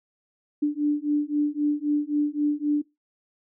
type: beating tone pair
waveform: sine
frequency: 292.9 / 296.7 Hz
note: D4 / D4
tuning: -5 / +18 cents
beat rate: 3.8 Hz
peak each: -24 dBFS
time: 0.62-2.82 s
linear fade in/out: 10 ms
effects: noise-tail reverb RT60 0.2 s tail -21 dB re dry